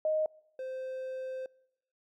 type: tone pair in turn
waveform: sine / triangle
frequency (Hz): 622.3 / 520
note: D#5 / C5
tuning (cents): 0 / -11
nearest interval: minor third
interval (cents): 311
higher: first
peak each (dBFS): -26 / -34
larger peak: first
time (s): 0.05-0.26 / 0.59-1.46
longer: second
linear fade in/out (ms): 2
effects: noise-tail reverb RT60 0.9 s tail -25 dB re dry